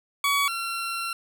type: tone pair in turn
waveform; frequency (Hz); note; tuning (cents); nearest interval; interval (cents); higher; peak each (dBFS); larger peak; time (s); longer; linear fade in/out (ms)
20% pulse; 1130 / 1363; C#6 / F6; +33 / -43; minor third; 324; second; -16 / -23; first; 0.24-0.48 / 0.48-1.13; second; 2
effects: none